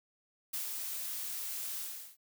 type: noise with ADSR envelope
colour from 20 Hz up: blue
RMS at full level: -36 dBFS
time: 0.53-2.17 s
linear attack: 10 ms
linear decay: 120 ms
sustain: -3 dB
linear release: 390 ms
effects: none